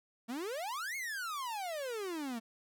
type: exponential two-way sweep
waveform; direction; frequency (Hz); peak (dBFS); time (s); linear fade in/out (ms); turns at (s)
45% pulse; up then down; 220 to 2217 to 220; -37; 0.28-2.4; 20; 0.96
effects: none